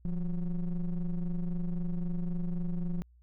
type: ring-modulated tone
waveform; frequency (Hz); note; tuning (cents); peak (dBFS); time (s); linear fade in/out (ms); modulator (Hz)
triangle; 92.5; F#2; 0; -24; 0.05-3.02; 0; 80.6
effects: added 60 Hz sine -57 dBFS peak until 3.22 s